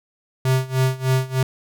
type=tone with tremolo; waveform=square; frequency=130.6 Hz; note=C3; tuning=3 cents flat; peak=-15 dBFS; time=0.45-1.43 s; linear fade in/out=2 ms; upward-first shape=sine; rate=3.3 Hz; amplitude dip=90%; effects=none